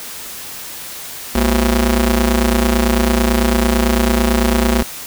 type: ring-modulated tone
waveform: sawtooth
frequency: 147.6 Hz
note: D3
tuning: 9 cents sharp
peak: -5 dBFS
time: 1.35-4.83 s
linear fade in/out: 5 ms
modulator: 88.3 Hz
effects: white hiss -30 dBFS RMS until 5.06 s